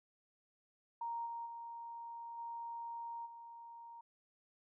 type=tone with level steps; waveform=sine; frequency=932.3 Hz; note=A#5; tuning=in tune; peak=-38 / -41 / -45 / -42 / -50 dBFS; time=1.01-4.01 s; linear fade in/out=5 ms; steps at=1.25 / 1.45 / 2.37 / 3.25 s; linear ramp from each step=20 ms; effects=none